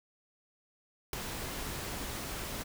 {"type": "noise with ADSR envelope", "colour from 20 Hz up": "pink", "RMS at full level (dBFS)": -31, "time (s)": [1.13, 2.64], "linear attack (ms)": 3, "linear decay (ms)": 6, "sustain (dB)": -8, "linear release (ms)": 21, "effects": []}